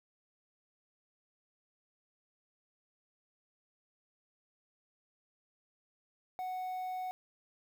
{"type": "tone with quantisation", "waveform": "triangle", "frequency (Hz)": 740, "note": "F#5", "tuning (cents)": 0, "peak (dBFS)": -34, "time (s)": [6.39, 7.11], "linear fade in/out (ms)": 0, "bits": 10, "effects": []}